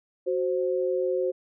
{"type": "tone pair together", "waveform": "sine", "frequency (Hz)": [370.8, 524.4], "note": ["F#4", "C5"], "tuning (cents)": [4, 4], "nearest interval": "tritone", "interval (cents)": 600, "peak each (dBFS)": -26, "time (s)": [0.26, 1.32], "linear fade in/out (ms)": 20, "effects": []}